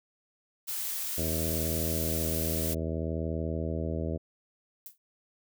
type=noise; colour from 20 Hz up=blue; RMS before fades=-34 dBFS; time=0.67-2.75 s; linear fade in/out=20 ms
type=harmonic tone; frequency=80.6 Hz; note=E2; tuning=38 cents flat; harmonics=1 / 2 / 3 / 4 / 5 / 6 / 7 / 8; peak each=-33 / -36 / -38 / -39 / -40 / -41 / -41 / -42 dBFS; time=1.17-4.18 s; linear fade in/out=20 ms
type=noise with exponential decay; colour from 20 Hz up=violet; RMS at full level=-40 dBFS; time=4.86-4.98 s; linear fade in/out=1 ms; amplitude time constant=26 ms
effects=none